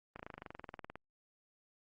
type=slowing click train; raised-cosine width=0.5 ms; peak=-30 dBFS; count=19; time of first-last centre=0.16-0.956 s; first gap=34 ms; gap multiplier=1.03; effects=Opus 32 kbps